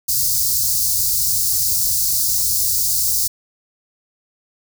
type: band-stop noise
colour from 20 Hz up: white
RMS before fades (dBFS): -18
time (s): 0.08-3.28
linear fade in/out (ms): 10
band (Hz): 140 to 4500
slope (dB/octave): 48
effects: none